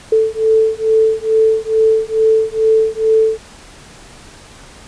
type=beating tone pair; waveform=sine; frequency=440 / 442.3 Hz; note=A4 / A4; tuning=0 / +9 cents; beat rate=2.3 Hz; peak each=-13 / -13 dBFS; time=0.12-3.38 s; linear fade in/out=5 ms; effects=pink hiss -39 dBFS RMS until 4.87 s + resampled to 22050 Hz